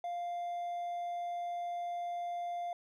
triangle tone with hard clipping, 698.5 Hz, F5, in tune, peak -36 dBFS, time 0.04-2.73 s, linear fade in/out 2 ms, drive 5 dB, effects none

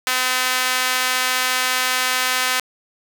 sawtooth tone with high-pass filter, 255.1 Hz, C4, 44 cents flat, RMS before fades -20 dBFS, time 0.07-2.6 s, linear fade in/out 0 ms, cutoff 1500 Hz, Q 0.87, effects 7-bit

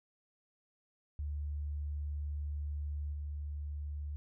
sine tone with level steps, 73.42 Hz, D2, in tune, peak -35 / -37 dBFS, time 1.19-4.16 s, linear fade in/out 0 ms, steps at 3.12 s, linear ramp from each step 20 ms, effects none

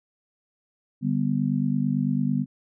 sine chord, G major, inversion second, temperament just, 147 / 196 / 245 Hz, D3 / G3 / B3, +2 / 0 / -14 cents, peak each -26 / -26 / -25 dBFS, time 1.01-2.46 s, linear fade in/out 50 ms, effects none

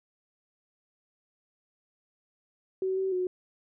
sine tone with pitch steps, 377.9 / 381.9 / 365.5 Hz, F#4 / G4 / F#4, +37 / -45 / -21 cents, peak -26 dBFS, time 2.82-3.27 s, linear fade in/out 2 ms, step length 150 ms, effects none

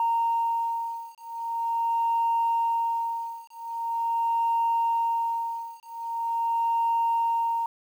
sine beating tone pair, 924 / 924.43 Hz, A#5 / A#5, -16 / -15 cents, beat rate 0.43 Hz, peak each -26 dBFS, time 0-7.66 s, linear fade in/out 2 ms, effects tanh soft clip ceiling -17 dBFS + 9-bit

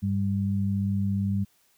sine tone pair together, 99.58 / 197.1 Hz, G2 / G3, +28 / +10 cents, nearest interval octave, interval 1182 cents, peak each -26 dBFS, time 0.02-1.45 s, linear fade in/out 20 ms, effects white hiss -65 dBFS RMS until 1.77 s

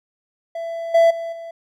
triangle tone with level steps, 667 Hz, E5, 20 cents sharp, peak -23 / -8 / -23 / -29 dBFS, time 0.55-1.51 s, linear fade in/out 5 ms, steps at 0.94 / 1.1 / 1.32 s, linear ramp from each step 10 ms, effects none

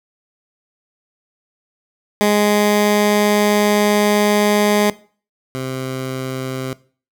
15% pulse tone pair in turn, 207.7 / 130.84 Hz, G#3 / C3, 0 / 0 cents, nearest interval minor sixth, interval 800 cents, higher first, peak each -6 / -16 dBFS, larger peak first, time 2.21-4.9 / 5.55-6.73 s, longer first, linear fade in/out 0 ms, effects noise-tail reverb RT60 0.4 s tail -19 dB re dry

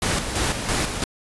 pink noise with tremolo, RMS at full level -22 dBFS, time 0.02-1.04 s, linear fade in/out 2 ms, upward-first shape square, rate 3 Hz, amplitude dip 50%, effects resampled to 24000 Hz

